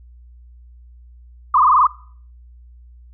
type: tone with frequency modulation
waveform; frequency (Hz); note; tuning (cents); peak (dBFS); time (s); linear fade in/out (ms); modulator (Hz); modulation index
sine; 1116; C#6; +11; -10; 1.54-1.87; 5; 21.4; 6
effects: noise-tail reverb RT60 0.5 s tail -19 dB re dry + added 60 Hz sine -41 dBFS peak until 3.13 s